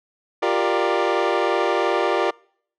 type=chord; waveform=25% pulse; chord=G minor seventh; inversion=third; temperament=equal with one note detuned; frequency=349.2 / 392 / 466.2 / 593.8 Hz; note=F4 / G4 / Bb4 / D5; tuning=0 / 0 / 0 / +19 cents; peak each=-20 dBFS; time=0.42-2.31 s; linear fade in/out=10 ms; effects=noise-tail reverb RT60 0.6 s tail -26 dB re dry + low-pass 3000 Hz 12 dB/octave